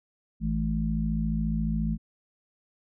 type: harmonic tone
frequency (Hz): 54.3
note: A1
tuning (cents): -22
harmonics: 1 / 3 / 4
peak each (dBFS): -29 / -29 / -29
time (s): 0.4-1.98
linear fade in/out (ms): 50
effects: none